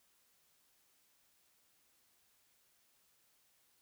silence, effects white hiss -73 dBFS RMS until 3.81 s

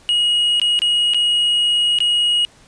triangle tone with dropouts, 2891 Hz, F#7, 41 cents flat, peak -12 dBFS, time 0.09-2.45 s, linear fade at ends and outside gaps 0 ms, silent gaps 0.598-0.616 / 0.791-0.819 / 1.136-1.145 / 1.987-2.004 s, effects pink hiss -49 dBFS RMS until 2.67 s + resampled to 22050 Hz

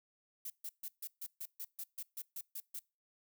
violet noise bursts, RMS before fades -43 dBFS, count 13, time 0.45-2.793 s, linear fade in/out 5 ms, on 51 ms, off 140 ms, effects noise-tail reverb RT60 0.3 s tail -25 dB re dry

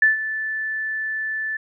sine tone with ADSR envelope, 1753 Hz, A6, 7 cents flat, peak -10 dBFS, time 0.02-1.57 s, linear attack 4 ms, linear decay 140 ms, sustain -13 dB, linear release 6 ms, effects none

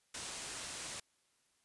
white low-pass noise, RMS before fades -45 dBFS, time 0.14-1 s, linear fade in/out 5 ms, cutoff 9700 Hz, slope 48 dB/octave, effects white hiss -75 dBFS RMS until 1.64 s + resampled to 24000 Hz

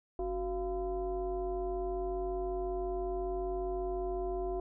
sine tone with frequency modulation, 369.3 Hz, F#4, 3 cents flat, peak -32 dBFS, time 0.19-4.6 s, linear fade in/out 2 ms, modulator 322 Hz, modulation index 1, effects none

